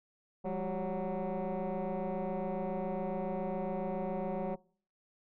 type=tone with frequency modulation; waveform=sine; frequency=174.4 Hz; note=F3; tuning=2 cents flat; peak=-30 dBFS; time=0.44-4.56 s; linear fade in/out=20 ms; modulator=188 Hz; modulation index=3.3; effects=noise-tail reverb RT60 0.5 s tail -25 dB re dry + tanh soft clip ceiling -32 dBFS